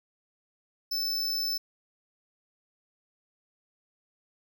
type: tone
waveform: square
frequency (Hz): 5274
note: E8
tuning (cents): 0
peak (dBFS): -28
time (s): 0.91-1.58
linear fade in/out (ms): 10
effects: none